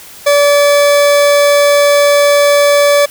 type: tone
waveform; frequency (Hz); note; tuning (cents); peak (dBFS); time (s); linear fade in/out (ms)
40% pulse; 576; D5; -34; -5; 0.26-3.06; 10
effects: white hiss -34 dBFS RMS until 3.1 s